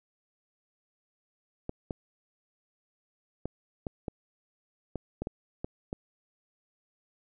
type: clicks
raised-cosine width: 2 ms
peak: -20 dBFS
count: 10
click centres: 1.694 / 1.908 / 3.456 / 3.868 / 4.082 / 4.957 / 5.22 / 5.271 / 5.645 / 5.929 s
effects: none